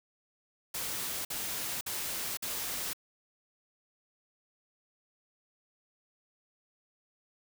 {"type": "noise bursts", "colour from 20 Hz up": "white", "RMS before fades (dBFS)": -36, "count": 4, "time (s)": [0.74, 2.933], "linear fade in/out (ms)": 5, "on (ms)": 510, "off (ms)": 51, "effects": []}